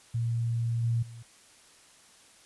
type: tone with level steps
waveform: sine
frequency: 116.54 Hz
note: A#2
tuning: in tune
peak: -26 / -24 / -42 dBFS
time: 0.14-1.23 s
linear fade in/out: 10 ms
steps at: 0.83 / 1.02 s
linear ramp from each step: 10 ms
effects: white hiss -57 dBFS RMS until 2.45 s + resampled to 24000 Hz